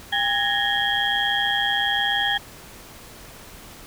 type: tone cluster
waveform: sine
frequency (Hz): 804 / 1678 / 1845 / 3191 / 3312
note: G5 / G#6 / A#6 / G7 / G#7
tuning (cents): +44 / +17 / -18 / +30 / -5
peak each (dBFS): -26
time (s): 0.12-2.38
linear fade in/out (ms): 10
effects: pink hiss -43 dBFS RMS until 3.86 s